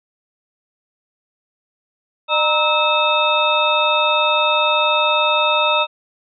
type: tone cluster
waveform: sine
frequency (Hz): 604 / 935 / 1296 / 2614 / 3679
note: D5 / A#5 / E6 / E7 / A#7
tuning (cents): +48 / +5 / -30 / -15 / -24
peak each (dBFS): -20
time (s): 2.28-5.87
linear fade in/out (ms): 50
effects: none